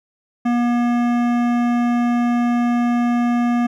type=tone with hard clipping; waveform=sine; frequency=240 Hz; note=B3; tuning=49 cents flat; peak=-17 dBFS; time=0.45-3.67 s; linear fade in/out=10 ms; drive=15 dB; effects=none